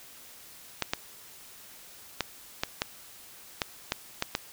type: clicks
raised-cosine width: 0.2 ms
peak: -9 dBFS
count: 9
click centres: 0.823 / 0.935 / 2.207 / 2.635 / 2.819 / 3.618 / 3.921 / 4.224 / 4.351 s
effects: white hiss -50 dBFS RMS until 4.52 s